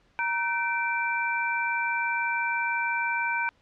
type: tone cluster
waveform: sine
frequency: 938 / 1530 / 2344 Hz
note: A#5 / G6 / D7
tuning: +11 / -42 / -4 cents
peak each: -29 dBFS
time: 0.19-3.49 s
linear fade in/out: 0 ms
effects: pink hiss -64 dBFS RMS until 3.61 s + low-pass 4000 Hz 12 dB/octave